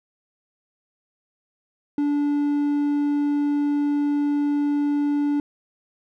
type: tone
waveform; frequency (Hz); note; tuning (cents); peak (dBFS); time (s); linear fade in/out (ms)
triangle; 290; D4; -22; -17; 1.98-5.4; 2
effects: none